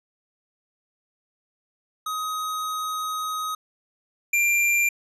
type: tone pair in turn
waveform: square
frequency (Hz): 1259 / 2377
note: D#6 / D7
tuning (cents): +20 / +20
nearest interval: major seventh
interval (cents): 1100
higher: second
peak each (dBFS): -27 / -19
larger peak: second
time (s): 2.06-3.55 / 4.33-4.89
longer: first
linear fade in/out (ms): 5
effects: resampled to 32000 Hz